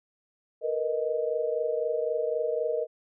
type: tone cluster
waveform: sine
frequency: 459.2 / 483.1 / 624 Hz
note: A#4 / B4 / D#5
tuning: -26 / -38 / +5 cents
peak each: -30 dBFS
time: 0.61-2.87 s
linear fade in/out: 50 ms
effects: none